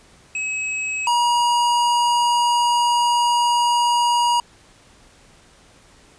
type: tone pair in turn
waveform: square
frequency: 2562 / 955.8 Hz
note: E7 / A#5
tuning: -50 / +43 cents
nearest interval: octave + perfect fourth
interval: 1707 cents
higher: first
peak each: -23 / -16 dBFS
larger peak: second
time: 0.35-1.07 / 1.07-4.4 s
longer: second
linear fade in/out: 2 ms
effects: pink hiss -51 dBFS RMS until 6.18 s + resampled to 22050 Hz